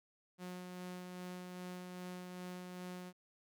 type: tone with tremolo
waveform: sawtooth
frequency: 180.8 Hz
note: F#3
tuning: 40 cents flat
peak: -40 dBFS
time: 0.38-3.13 s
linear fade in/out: 50 ms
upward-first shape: sine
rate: 2.5 Hz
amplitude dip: 30%
effects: none